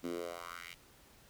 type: tone with high-pass filter sweep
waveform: 10% pulse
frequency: 86 Hz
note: F2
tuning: 26 cents flat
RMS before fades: -43 dBFS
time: 0.03-0.75 s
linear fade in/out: 20 ms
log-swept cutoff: 240 to 2700 Hz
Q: 2.8
effects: pink hiss -62 dBFS RMS until 1.29 s